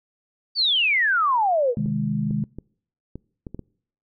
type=exponential sweep; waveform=sine; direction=down; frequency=4699 to 453.7 Hz; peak=-17 dBFS; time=0.55-1.75 s; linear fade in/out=50 ms
type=chord; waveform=sine; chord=Ab major; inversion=first; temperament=just; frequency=129.78 / 155.74 / 207.7 Hz; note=C3 / Eb3 / Ab3; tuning=-14 / +2 / 0 cents; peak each=-28 / -26 / -24 dBFS; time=1.77-2.44 s; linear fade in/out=2 ms
type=clicks; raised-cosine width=3 ms; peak=-21 dBFS; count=7; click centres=1.859 / 2.309 / 2.586 / 3.156 / 3.468 / 3.546 / 3.593 s
effects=noise-tail reverb RT60 0.6 s tail -25 dB re dry